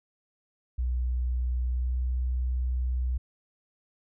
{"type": "tone with pitch glide", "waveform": "sine", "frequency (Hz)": [61.74, 62.57], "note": ["B1", "B1"], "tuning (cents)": [0, 23], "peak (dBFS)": -25, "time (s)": [0.78, 3.18], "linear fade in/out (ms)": 10, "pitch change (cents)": 23, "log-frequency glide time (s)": [1.7, 1.96], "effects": []}